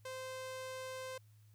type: tone with low-pass filter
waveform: sawtooth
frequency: 519 Hz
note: C5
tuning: 14 cents flat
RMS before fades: -45 dBFS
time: 0.05-1.18 s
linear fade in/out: 5 ms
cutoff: 11000 Hz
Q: 0.91
effects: added 106 Hz sine -60 dBFS peak until 1.54 s + white hiss -75 dBFS RMS until 1.54 s